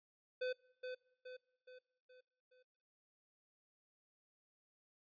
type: tone with echo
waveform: square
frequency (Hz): 506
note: B4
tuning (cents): +42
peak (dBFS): -38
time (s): 0.41-0.53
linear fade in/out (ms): 10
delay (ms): 420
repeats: 5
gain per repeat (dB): -6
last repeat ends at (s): 2.63
effects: noise-tail reverb RT60 0.9 s tail -25 dB re dry + resampled to 11025 Hz